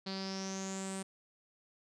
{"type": "tone with low-pass filter sweep", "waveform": "sawtooth", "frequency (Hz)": 192, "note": "G3", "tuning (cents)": -36, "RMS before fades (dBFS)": -40, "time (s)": [0.06, 1.03], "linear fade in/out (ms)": 10, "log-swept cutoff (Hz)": [4400, 8800], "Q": 8.4, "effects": []}